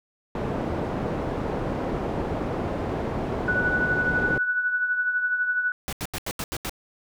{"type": "low-pass noise", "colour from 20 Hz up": "white", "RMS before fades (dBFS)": -28, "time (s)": [0.35, 4.38], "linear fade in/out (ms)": 2, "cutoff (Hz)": 550, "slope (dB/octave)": 12}
{"type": "tone with tremolo", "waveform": "sine", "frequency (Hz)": 1480, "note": "F#6", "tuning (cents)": 0, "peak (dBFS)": -19, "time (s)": [3.48, 5.72], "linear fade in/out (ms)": 2, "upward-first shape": "triangle", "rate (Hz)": 12, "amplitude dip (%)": 60}
{"type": "noise bursts", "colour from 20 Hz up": "pink", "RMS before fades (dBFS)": -30, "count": 7, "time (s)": [5.88, 6.695], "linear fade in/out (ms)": 0, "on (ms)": 47, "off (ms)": 81}
{"effects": []}